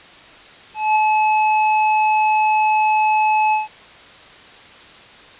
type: tone with ADSR envelope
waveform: square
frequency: 860 Hz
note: A5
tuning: 40 cents flat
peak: -12 dBFS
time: 0.74-3.68 s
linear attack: 220 ms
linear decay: 5 ms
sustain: -2 dB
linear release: 150 ms
effects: white hiss -42 dBFS RMS until 5.39 s + resampled to 8000 Hz